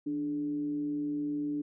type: tone with frequency modulation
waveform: sine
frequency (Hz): 293.7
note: D4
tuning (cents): 0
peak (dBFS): -30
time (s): 0.06-1.62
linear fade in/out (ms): 10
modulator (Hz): 133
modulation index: 0.27
effects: none